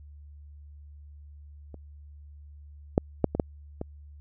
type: clicks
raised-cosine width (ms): 2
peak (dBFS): -30 / -6 / -7 / -15 / -9 / -19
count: 6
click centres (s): 1.743 / 2.979 / 3.243 / 3.35 / 3.398 / 3.814
effects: added 73 Hz sine -45 dBFS peak until 4.2 s